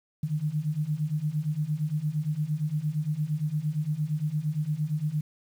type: beating tone pair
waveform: sine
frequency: 146.83 / 155.53 Hz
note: D3 / D#3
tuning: 0 / 0 cents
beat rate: 8.7 Hz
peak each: -30 / -28 dBFS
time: 0.23-5.21 s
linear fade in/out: 5 ms
effects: 9-bit